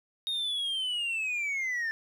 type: linear sweep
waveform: sine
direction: down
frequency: 3729 to 1765 Hz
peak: -26 dBFS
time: 0.27-1.91 s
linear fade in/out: 0 ms
effects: tanh soft clip ceiling -28 dBFS + 10-bit